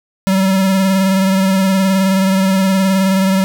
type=tone with vibrato; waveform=square; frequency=191.5 Hz; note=G3; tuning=40 cents flat; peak=-11 dBFS; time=0.27-3.44 s; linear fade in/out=0 ms; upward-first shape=sine; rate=19 Hz; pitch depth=30 cents each way; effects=none

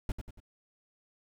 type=noise with echo; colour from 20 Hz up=brown; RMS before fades=-31 dBFS; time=0.09-0.12 s; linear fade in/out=2 ms; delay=94 ms; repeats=3; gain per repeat=-7 dB; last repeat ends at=0.402 s; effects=none

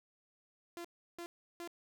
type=tone bursts; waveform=sawtooth; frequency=343.4 Hz; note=F4; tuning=29 cents flat; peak=-39 dBFS; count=3; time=0.77-1.675 s; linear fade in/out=0 ms; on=75 ms; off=340 ms; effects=none

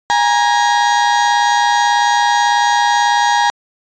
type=tone pair together; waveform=35% pulse; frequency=824 / 942.2 Hz; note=G#5 / A#5; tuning=-14 / +18 cents; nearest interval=major second; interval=232 cents; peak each=-12 dBFS; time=0.1-3.5 s; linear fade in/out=0 ms; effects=resampled to 16000 Hz

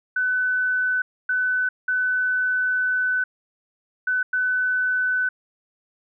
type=tone bursts at uneven times; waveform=sine; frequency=1504 Hz; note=F#6; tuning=28 cents sharp; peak=-19 dBFS; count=5; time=0.16-1.02 / 1.29-1.69 / 1.88-3.24 / 4.07-4.23 / 4.33-5.29 s; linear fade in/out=5 ms; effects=none

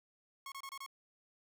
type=tone bursts; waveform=sawtooth; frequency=1092 Hz; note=C#6; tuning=26 cents flat; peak=-40 dBFS; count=5; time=0.46-0.863 s; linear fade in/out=2 ms; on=59 ms; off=27 ms; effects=none

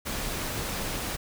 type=noise; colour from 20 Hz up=pink; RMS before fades=-32 dBFS; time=0.05-1.17 s; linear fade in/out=20 ms; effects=none

